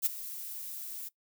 violet noise with ADSR envelope, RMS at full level -25 dBFS, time 0.02-1.09 s, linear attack 40 ms, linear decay 14 ms, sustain -16 dB, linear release 13 ms, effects noise-tail reverb RT60 0.1 s tail -19 dB re dry

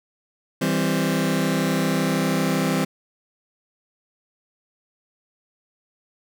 sawtooth chord, C major, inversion first, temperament just, 163.52 / 196.22 / 261.6 Hz, E3 / G3 / C4, -14 / +2 / 0 cents, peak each -20 dBFS, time 0.61-2.85 s, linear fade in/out 10 ms, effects none

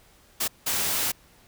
white noise bursts at uneven times, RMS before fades -26 dBFS, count 2, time 0.4-0.48 / 0.66-1.12 s, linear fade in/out 10 ms, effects pink hiss -57 dBFS RMS until 1.47 s

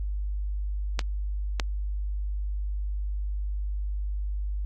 clicks, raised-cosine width 0.2 ms, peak -9 dBFS, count 2, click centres 0.992 / 1.598 s, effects added 50 Hz sine -27 dBFS peak until 4.65 s + Opus 48 kbps

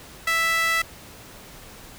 sawtooth tone with high-pass filter, 659.3 Hz, E5, in tune, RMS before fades -22 dBFS, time 0.27-0.82 s, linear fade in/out 5 ms, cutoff 1700 Hz, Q 5.1, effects pink hiss -44 dBFS RMS until 1.98 s

